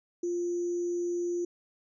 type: tone with sample-and-hold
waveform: sine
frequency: 349.2 Hz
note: F4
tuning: in tune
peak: -28 dBFS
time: 0.23-1.45 s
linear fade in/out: 5 ms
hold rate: 6300 Hz
effects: resampled to 16000 Hz